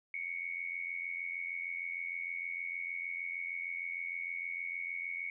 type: tone with amplitude modulation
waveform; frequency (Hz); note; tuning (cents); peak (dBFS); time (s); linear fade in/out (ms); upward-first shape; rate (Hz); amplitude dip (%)
sine; 2217; C#7; 0; -33; 0.14-5.3; 2; sine; 86.5; 75
effects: none